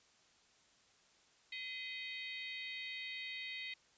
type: harmonic tone with a mistuned harmonic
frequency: 628 Hz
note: D#5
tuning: 16 cents sharp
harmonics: 3 / 4 / 5 / 6 / 7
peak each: -46 / -48 / -51 / -50 / -54 dBFS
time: 1.52-3.74 s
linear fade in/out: 5 ms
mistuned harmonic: 3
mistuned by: +140 cents
effects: white hiss -69 dBFS RMS until 3.97 s + resampled to 16000 Hz